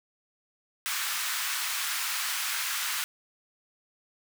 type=high-pass noise; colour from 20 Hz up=pink; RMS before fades=-31 dBFS; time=0.86-3.04 s; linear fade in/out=0 ms; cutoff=1200 Hz; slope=24 dB/octave; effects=none